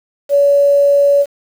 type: tone with quantisation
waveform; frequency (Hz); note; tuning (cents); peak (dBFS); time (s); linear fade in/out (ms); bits
sine; 567; C#5; +39; -7; 0.29-1.26; 50; 6
effects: none